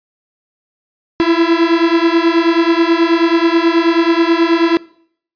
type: beating tone pair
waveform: 45% pulse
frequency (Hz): 329.6 / 338.9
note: E4 / E4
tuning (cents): 0 / +48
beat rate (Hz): 9.3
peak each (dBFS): -13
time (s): 1.2-4.77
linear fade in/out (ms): 0
effects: noise-tail reverb RT60 0.6 s tail -22 dB re dry + resampled to 11025 Hz